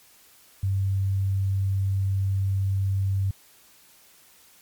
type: tone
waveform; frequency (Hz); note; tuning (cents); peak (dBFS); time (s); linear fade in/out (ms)
sine; 97.1; G2; -16; -21; 0.63-3.31; 5
effects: white hiss -55 dBFS RMS until 4.61 s + MP3 96 kbps